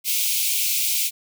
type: high-pass noise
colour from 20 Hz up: white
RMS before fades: -22 dBFS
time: 0.04-1.11 s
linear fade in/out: 50 ms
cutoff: 2200 Hz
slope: 96 dB/octave
effects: none